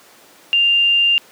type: tone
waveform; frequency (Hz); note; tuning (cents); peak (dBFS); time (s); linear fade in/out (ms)
sine; 2794; F7; 0; -11; 0.53-1.18; 0
effects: pink hiss -46 dBFS RMS until 1.31 s + high-pass 300 Hz 12 dB/octave